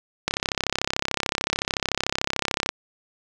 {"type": "click train", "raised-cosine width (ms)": 0.2, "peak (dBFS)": -4, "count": 82, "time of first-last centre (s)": [0.28, 2.691], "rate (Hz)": 33.6, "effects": []}